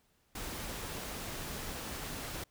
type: noise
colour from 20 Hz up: pink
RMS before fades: -41 dBFS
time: 0.35-2.44 s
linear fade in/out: 5 ms
effects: pink hiss -72 dBFS RMS until 2.5 s